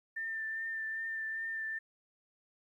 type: tone with vibrato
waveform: sine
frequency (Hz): 1789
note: A6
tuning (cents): +28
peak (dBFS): -35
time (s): 0.16-1.79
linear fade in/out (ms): 10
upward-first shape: triangle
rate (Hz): 2.5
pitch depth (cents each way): 22
effects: 12-bit